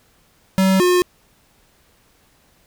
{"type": "tone pair in turn", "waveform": "square", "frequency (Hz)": [190.3, 359.2], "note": ["F#3", "F4"], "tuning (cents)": [49, 49], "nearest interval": "major seventh", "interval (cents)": 1100, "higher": "second", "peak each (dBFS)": -13, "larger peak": "neither", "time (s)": [[0.58, 0.8], [0.8, 1.02]], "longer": "neither", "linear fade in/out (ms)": 0, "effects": ["pink hiss -57 dBFS RMS until 2.66 s"]}